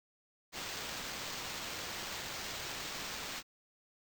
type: noise with sample-and-hold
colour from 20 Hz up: white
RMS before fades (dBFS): -42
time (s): 0.52-3.43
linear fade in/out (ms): 50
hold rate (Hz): 11025
effects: none